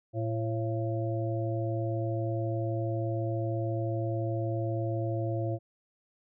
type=harmonic tone with a mistuned harmonic; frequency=113 Hz; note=A2; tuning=47 cents sharp; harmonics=1 / 3 / 5 / 6; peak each=-30 / -35 / -37 / -38 dBFS; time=0.13-5.59 s; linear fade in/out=50 ms; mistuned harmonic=5; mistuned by=-57 cents; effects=none